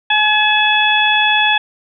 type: harmonic tone with a mistuned harmonic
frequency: 849 Hz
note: G#5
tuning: 38 cents sharp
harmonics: 1 / 2 / 3 / 4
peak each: -16 / -16 / -16 / -16 dBFS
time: 0.1-1.58 s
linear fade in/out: 5 ms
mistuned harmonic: 3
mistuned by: +26 cents
effects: none